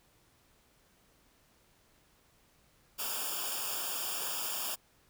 white noise with comb filter, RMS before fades -36 dBFS, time 2.98-4.76 s, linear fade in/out 20 ms, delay 0.49 ms, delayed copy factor -1, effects pink hiss -67 dBFS RMS until 5.09 s

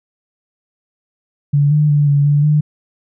sine tone with pitch steps, 143.8 / 150.3 / 146.3 / 142.9 / 145.5 / 150.3 Hz, D3 / D3 / D3 / D3 / D3 / D3, -36 / +40 / -6 / -47 / -16 / +40 cents, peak -9 dBFS, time 1.53-2.61 s, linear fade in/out 10 ms, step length 180 ms, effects none

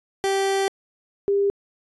30% pulse / sine tone pair in turn, 390 / 400 Hz, G4 / G4, -9 / +35 cents, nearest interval unison, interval 44 cents, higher second, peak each -17 dBFS, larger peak neither, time 0.24-0.68 / 1.28-1.5 s, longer first, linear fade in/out 0 ms, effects resampled to 24000 Hz

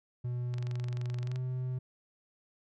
triangle tone with pitch glide, 122.7 to 127.47 Hz, B2 to C3, -11 to -45 cents, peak -30 dBFS, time 0.24-1.79 s, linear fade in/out 10 ms, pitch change +66 cents, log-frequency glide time 1.23-1.35 s
click train, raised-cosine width 0.2 ms, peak -29 dBFS, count 20, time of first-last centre 0.54-1.359 s, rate 23.2 Hz
effects none

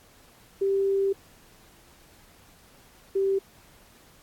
sine tone pair in turn, 392 / 389.5 Hz, G4 / G4, 0 / -11 cents, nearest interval unison, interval 11 cents, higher first, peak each -21 dBFS, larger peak neither, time 0.61-1.13 / 3.15-3.39 s, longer first, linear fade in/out 10 ms, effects pink hiss -56 dBFS RMS until 4.22 s + AAC 64 kbps

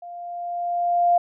sine tone with level ramp, 698.5 Hz, F5, in tune, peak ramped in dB -35 to -13 dBFS, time 0.02-1.18 s, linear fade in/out 5 ms, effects none

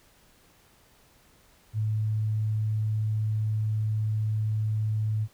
sine tone, 108.1 Hz, A2, 30 cents flat, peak -24 dBFS, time 1.73-5.28 s, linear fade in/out 50 ms, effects pink hiss -60 dBFS RMS until 5.33 s

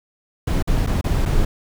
brown noise with dropouts, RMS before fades -18 dBFS, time 0.47-1.45 s, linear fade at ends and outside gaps 5 ms, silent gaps 0.626-0.674 / 0.865-0.871 / 1.012-1.041 / 1.254-1.258 s, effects none

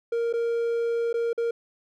triangle tone with dropouts, 466.2 Hz, A#4, in tune, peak -21 dBFS, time 0.12-1.51 s, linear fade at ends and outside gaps 5 ms, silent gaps 0.328-0.336 / 1.129-1.14 / 1.331-1.377 s, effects none

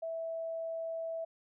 sine tone, 656 Hz, E5, 9 cents flat, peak -35 dBFS, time 0.02-1.25 s, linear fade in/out 10 ms, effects none

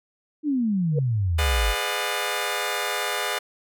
sine exponential sweep, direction down, 312.5 to 46.25 Hz, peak -20 dBFS, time 0.43-1.75 s, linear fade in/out 50 ms
sine tone with exponential growth, 479.5 Hz, A#4, 49 cents sharp, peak -20 dBFS, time 0.91-0.99 s, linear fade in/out 5 ms, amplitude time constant 17 ms
10% pulse chord, G# diminished seventh, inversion none, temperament just, 415.3 / 498.4 / 598 / 717.6 Hz, G#4 / B4 / D5 / F5, 0 / +16 / +31 / +47 cents, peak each -22 dBFS, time 1.38-3.39 s, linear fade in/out 10 ms
effects none

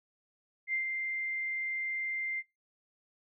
sine tone with ADSR envelope, 2093 Hz, C7, in tune, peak -28 dBFS, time 0.67-2.43 s, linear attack 65 ms, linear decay 110 ms, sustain -4 dB, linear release 42 ms, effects noise-tail reverb RT60 0.2 s tail -21 dB re dry

